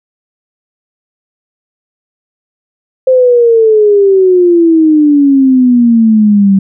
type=exponential sweep; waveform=sine; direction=down; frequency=523.3 to 191.8 Hz; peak=-3 dBFS; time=3.07-6.59 s; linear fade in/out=5 ms; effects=none